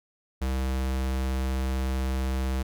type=tone; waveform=square; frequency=65.41 Hz; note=C2; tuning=in tune; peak=-26 dBFS; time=0.41-2.63 s; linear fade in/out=10 ms; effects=none